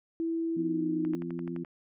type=tone with pitch glide; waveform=sine; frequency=329.6 to 313.3 Hz; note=E4 to D#4; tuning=0 to +12 cents; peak=-28 dBFS; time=0.2-1.15 s; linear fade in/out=0 ms; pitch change=-88 cents; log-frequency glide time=0.55-0.85 s
type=harmonic tone; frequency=85.6 Hz; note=F2; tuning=34 cents flat; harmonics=2 / 3 / 4; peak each=-37 / -38 / -37 dBFS; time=0.56-1.64 s; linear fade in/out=10 ms
type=click train; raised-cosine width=0.5 ms; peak=-31 dBFS; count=8; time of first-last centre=1.05-1.648 s; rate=11.7 Hz
effects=none